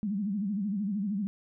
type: tone with vibrato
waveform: sine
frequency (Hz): 202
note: G#3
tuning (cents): -48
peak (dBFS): -28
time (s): 0.03-1.27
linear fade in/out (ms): 0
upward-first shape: sine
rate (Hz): 13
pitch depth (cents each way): 130
effects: none